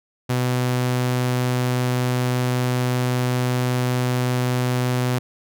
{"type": "tone", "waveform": "sawtooth", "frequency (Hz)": 125.2, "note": "B2", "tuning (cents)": 24, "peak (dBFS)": -15, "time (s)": [0.29, 5.19], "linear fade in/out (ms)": 10, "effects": []}